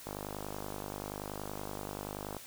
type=click train; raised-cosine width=1 ms; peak=-25 dBFS; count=117; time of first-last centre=0.07-2.367 s; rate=50.5 Hz; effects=white hiss -50 dBFS RMS until 2.46 s